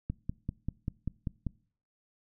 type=click train; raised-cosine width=5 ms; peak=-20 dBFS; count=8; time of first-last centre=0.1-1.467 s; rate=5.12 Hz; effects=noise-tail reverb RT60 0.5 s tail -23 dB re dry